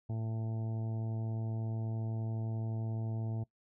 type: harmonic tone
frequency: 111.8 Hz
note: A2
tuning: 28 cents sharp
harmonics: 1 / 2 / 3 / 4 / 5 / 6 / 7 / 8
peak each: -34 / -44 / -49 / -53 / -60 / -52 / -58 / -60 dBFS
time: 0.09-3.44 s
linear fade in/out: 10 ms
effects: noise-tail reverb RT60 0.1 s tail -20 dB re dry